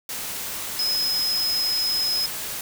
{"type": "tone in noise", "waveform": "sine", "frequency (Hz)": 5110, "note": "D#8", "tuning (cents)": 45, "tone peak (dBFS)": -21, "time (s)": [0.79, 2.26], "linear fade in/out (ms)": 2, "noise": "white", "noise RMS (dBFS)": -31, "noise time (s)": [0.09, 2.61], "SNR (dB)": 7, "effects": []}